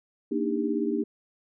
sine chord, Eb major seventh, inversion second, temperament equal with one note detuned, 233.1 / 293.7 / 311.1 / 400 Hz, Bb3 / D4 / Eb4 / G4, 0 / 0 / 0 / +35 cents, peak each -30 dBFS, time 0.31-1.04 s, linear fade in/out 10 ms, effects none

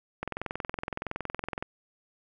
click train, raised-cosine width 0.5 ms, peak -17 dBFS, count 31, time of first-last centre 0.23-1.625 s, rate 21.5 Hz, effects none

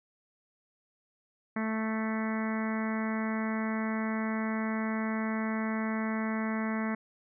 harmonic tone, 220 Hz, A3, in tune, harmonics 1 / 2 / 3 / 4 / 5 / 6 / 7 / 8 / 9 / 10, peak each -30 / -42 / -41 / -43 / -42 / -44 / -45 / -44 / -42 / -47 dBFS, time 1.56-6.95 s, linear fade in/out 5 ms, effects none

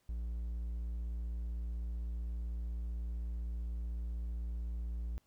triangle tone, 57.9 Hz, A#1, 11 cents flat, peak -34 dBFS, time 0.09-5.18 s, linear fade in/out 0 ms, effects pink hiss -75 dBFS RMS until 5.26 s

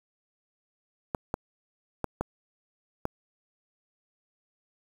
clicks, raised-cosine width 1 ms, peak -14 dBFS, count 5, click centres 1.148 / 1.341 / 2.043 / 2.21 / 3.054 s, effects 7-bit

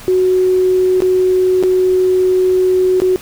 sine tone with dropouts, 370 Hz, F#4, in tune, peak -9 dBFS, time 0.08-3.16 s, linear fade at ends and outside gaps 0 ms, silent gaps 1.004-1.021 / 1.627-1.636 / 3.001-3.019 s, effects pink hiss -35 dBFS RMS until 3.21 s

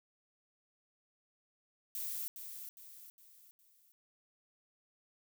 violet noise with echo, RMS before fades -40 dBFS, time 1.95-2.28 s, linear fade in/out 0 ms, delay 410 ms, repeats 4, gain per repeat -7 dB, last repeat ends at 3.92 s, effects none

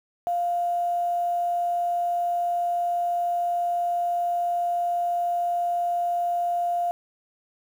sine tone with quantisation, 698.5 Hz, F5, in tune, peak -22 dBFS, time 0.27-6.91 s, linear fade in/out 0 ms, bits 8, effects none

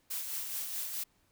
blue noise with tremolo, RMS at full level -36 dBFS, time 0.1-1.04 s, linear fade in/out 10 ms, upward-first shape sine, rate 4.7 Hz, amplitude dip 40%, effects pink hiss -71 dBFS RMS until 1.31 s

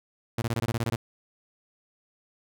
sawtooth tone bursts, 116.54 Hz, A#2, in tune, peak -21 dBFS, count 10, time 0.38-0.96 s, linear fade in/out 5 ms, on 40 ms, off 20 ms, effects none

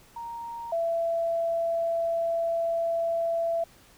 sine tone pair in turn, 932.3 / 669.2 Hz, A#5 / E5, 0 / +26 cents, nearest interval tritone, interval 574 cents, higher first, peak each -34 / -24 dBFS, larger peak second, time 0.16-0.72 / 0.72-3.64 s, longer second, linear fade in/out 5 ms, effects pink hiss -56 dBFS RMS until 3.97 s

